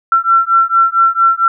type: beating tone pair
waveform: sine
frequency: 1350 / 1354.4 Hz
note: E6 / E6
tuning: +41 / +46 cents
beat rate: 4.4 Hz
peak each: -11 dBFS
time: 0.12-1.48 s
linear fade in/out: 2 ms
effects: none